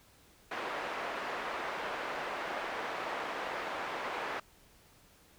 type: band-pass noise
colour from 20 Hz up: pink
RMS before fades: -38 dBFS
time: 0.51-4.4 s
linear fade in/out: 5 ms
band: 570 to 1900 Hz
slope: 12 dB/octave
effects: pink hiss -62 dBFS RMS until 5.38 s